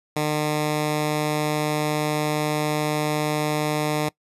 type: tone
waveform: 10% pulse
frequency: 151.2 Hz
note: D#3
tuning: 49 cents flat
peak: -13 dBFS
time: 0.16-4.09 s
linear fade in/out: 5 ms
effects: noise-tail reverb RT60 0.1 s tail -22 dB re dry + resampled to 32000 Hz